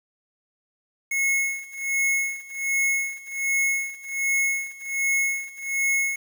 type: tone with tremolo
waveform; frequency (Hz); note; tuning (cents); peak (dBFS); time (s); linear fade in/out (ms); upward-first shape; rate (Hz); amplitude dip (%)
square; 2179; C#7; -30; -20; 1.11-6.16; 5; sine; 1.3; 90
effects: 8-bit